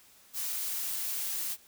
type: noise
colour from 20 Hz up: blue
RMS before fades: -34 dBFS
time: 0.33-1.57 s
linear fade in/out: 50 ms
effects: white hiss -59 dBFS RMS until 1.67 s